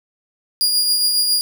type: tone with tremolo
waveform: sawtooth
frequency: 4846 Hz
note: D#8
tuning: 47 cents flat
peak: -10 dBFS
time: 0.61-1.41 s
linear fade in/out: 0 ms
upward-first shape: triangle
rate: 7.3 Hz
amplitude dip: 40%
effects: 7-bit